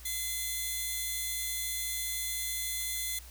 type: tone pair together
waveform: 5% pulse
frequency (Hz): 2050 / 3448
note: C7 / A7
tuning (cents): -36 / -36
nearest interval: major sixth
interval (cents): 900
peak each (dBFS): -25 / -28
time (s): 0.05-3.19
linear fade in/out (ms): 5
effects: added 60 Hz sine -48 dBFS peak until 3.3 s + white hiss -53 dBFS RMS until 3.3 s